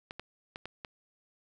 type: clicks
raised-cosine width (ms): 0.3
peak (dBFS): -24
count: 5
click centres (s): 0.109 / 0.196 / 0.559 / 0.656 / 0.848
effects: 11-bit